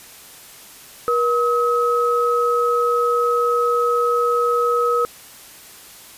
sine tone pair together, 478.7 / 1278 Hz, A#4 / D#6, +46 / +46 cents, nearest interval octave + perfect fourth, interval 1700 cents, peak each -18 dBFS, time 1.08-5.05 s, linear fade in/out 0 ms, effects white hiss -42 dBFS RMS until 6.17 s + resampled to 32000 Hz

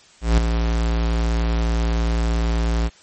square tone with ADSR envelope, 56.9 Hz, A#1, 41 cents flat, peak -11 dBFS, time 0.21-2.9 s, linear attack 170 ms, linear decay 5 ms, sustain -7 dB, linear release 39 ms, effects white hiss -50 dBFS RMS until 3.02 s + MP3 32 kbps

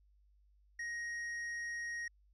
triangle tone with tanh clipping, 1878 Hz, A#6, 12 cents sharp, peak -40 dBFS, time 0.79-2.08 s, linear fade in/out 5 ms, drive 12 dB, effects added 50 Hz sine -65 dBFS peak until 2.33 s + low-pass 9000 Hz 12 dB/octave

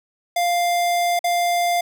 square tone with dropouts, 698.5 Hz, F5, in tune, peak -18 dBFS, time 0.36-1.81 s, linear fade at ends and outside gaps 5 ms, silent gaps 1.192-1.241 s, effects none

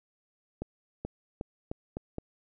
accelerating click train, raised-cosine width 2 ms, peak -21 dBFS, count 6, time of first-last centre 0.62-2.184 s, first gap 430 ms, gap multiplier 0.84, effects none

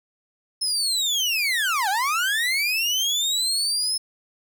30% pulse linear two-way sweep, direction down then up, 5230 to 740 to 5230 Hz, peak -18 dBFS, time 0.61-3.98 s, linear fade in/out 10 ms, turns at 1.89 s, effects none

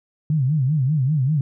sine tone with vibrato, 141.5 Hz, C#3, 36 cents sharp, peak -16 dBFS, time 0.3-1.41 s, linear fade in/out 2 ms, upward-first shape sine, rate 5.1 Hz, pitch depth 200 cents each way, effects none

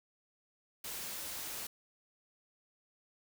white noise, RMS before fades -42 dBFS, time 0.84-1.67 s, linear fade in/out 5 ms, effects none

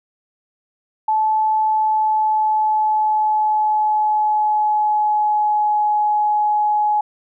sine tone with pitch glide, 867 to 842.3 Hz, A5 to G#5, -26 to +24 cents, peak -14 dBFS, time 1.08-7.01 s, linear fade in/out 5 ms, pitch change -50 cents, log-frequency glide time 1.59-5.84 s, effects none

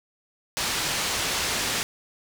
white low-pass noise, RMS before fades -27 dBFS, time 0.57-1.83 s, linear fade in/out 0 ms, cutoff 6200 Hz, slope 12 dB/octave, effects none

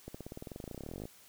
accelerating click train, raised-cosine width 2 ms, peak -29 dBFS, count 28, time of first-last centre 0.08-1.055 s, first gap 65 ms, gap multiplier 0.95, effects white hiss -59 dBFS RMS until 1.28 s

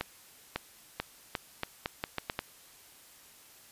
accelerating click train, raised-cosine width 0.3 ms, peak -15 dBFS, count 10, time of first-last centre 0.01-2.391 s, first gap 550 ms, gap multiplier 0.8, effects white hiss -56 dBFS RMS until 3.71 s + resampled to 32000 Hz

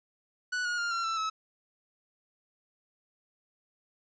45% pulse tone with pitch steps, 1480 / 1441.2 / 1403.4 / 1366.6 / 1330.8 / 1295.9 Hz, F#6 / F#6 / F6 / F6 / E6 / E6, 0 / -46 / +8 / -38 / +16 / -30 cents, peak -29 dBFS, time 0.52-1.3 s, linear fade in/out 10 ms, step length 130 ms, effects resampled to 16000 Hz + 11-bit

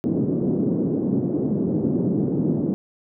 white band-pass noise, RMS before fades -22 dBFS, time 0.04-2.74 s, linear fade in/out 0 ms, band 140 to 340 Hz, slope 24 dB/octave, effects none

